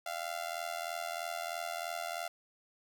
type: tone with amplitude modulation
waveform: sawtooth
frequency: 691 Hz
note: F5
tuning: 19 cents flat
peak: -29 dBFS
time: 0.06-2.28 s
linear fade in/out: 5 ms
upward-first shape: sine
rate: 83.1 Hz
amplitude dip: 85%
effects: none